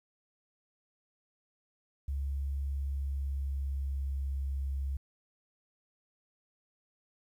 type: tone with pitch glide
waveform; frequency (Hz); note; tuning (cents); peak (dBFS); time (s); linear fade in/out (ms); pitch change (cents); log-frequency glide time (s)
sine; 69.3 to 68.19; C#2 to C#2; 0 to -28; -31; 2.08-4.97; 5; -28; 2.6-4.26
effects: 11-bit